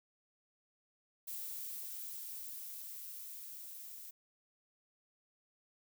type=noise with level ramp; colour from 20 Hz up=violet; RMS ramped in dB=-43 to -50 dBFS; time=1.27-4.11 s; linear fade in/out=10 ms; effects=none